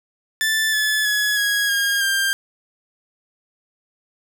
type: tone with pitch steps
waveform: sawtooth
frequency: 1760 / 1724.8 / 1690.3 / 1656.4 / 1623.3 / 1590.8 Hz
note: A6 / A6 / G#6 / G#6 / G#6 / G6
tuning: 0 / -35 / +30 / -5 / -40 / +25 cents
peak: -14 dBFS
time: 0.41-2.33 s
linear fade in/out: 0 ms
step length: 320 ms
effects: none